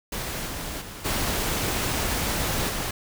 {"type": "noise with level steps", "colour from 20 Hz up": "pink", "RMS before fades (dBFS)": [-31, -33, -39, -26, -29], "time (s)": [0.12, 2.91], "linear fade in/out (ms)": 5, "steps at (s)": [0.46, 0.8, 1.04, 2.68], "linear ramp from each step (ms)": 20, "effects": []}